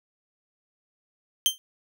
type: tone with exponential decay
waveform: sawtooth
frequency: 3136 Hz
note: G7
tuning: in tune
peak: -11 dBFS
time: 1.46-1.58 s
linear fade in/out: 0 ms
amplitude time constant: 25 ms
effects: none